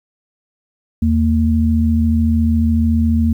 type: tone pair together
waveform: sine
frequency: 80.7 / 228.1 Hz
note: E2 / A#3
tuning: -36 / -37 cents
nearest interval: octave + tritone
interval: 1799 cents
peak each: -14 dBFS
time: 1.02-3.33 s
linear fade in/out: 5 ms
effects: 8-bit